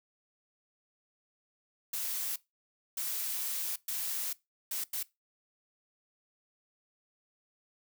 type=noise bursts at uneven times; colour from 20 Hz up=blue; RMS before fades=-35 dBFS; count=5; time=1.93-2.36 / 2.97-3.76 / 3.88-4.33 / 4.71-4.84 / 4.93-5.03 s; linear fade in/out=5 ms; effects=noise-tail reverb RT60 0.2 s tail -20 dB re dry